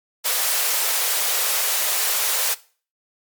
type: high-pass noise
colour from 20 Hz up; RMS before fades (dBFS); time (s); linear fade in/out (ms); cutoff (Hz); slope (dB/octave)
white; -21; 0.24-2.55; 20; 430; 48
effects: noise-tail reverb RT60 0.4 s tail -19 dB re dry + MP3 96 kbps